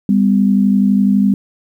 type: tone pair together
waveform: sine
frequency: 199.15 / 251.1 Hz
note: G3 / B3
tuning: +28 / +29 cents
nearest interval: major third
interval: 401 cents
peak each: -10 / -15 dBFS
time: 0.09-1.34 s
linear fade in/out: 2 ms
effects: 8-bit